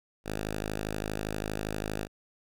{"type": "tone", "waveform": "5% pulse", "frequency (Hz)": 52.5, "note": "G#1", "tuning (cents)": 19, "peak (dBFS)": -21, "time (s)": [0.24, 2.08], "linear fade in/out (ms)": 50, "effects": []}